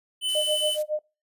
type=tone; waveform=square; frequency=3021 Hz; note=F#7; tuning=35 cents sharp; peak=-24 dBFS; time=0.21-0.78 s; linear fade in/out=50 ms
type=noise; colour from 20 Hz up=blue; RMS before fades=-40 dBFS; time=0.28-0.83 s; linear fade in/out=10 ms
type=tone with tremolo; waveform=sine; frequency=609 Hz; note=D#5; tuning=37 cents flat; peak=-22 dBFS; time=0.35-0.99 s; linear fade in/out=2 ms; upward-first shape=sine; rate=7.2 Hz; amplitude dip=100%
effects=noise-tail reverb RT60 0.3 s tail -24 dB re dry + resampled to 32000 Hz